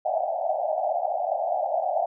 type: band-pass noise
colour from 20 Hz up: pink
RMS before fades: -26 dBFS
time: 0.05-2.06 s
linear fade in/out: 5 ms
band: 600 to 790 Hz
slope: 96 dB/octave
effects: none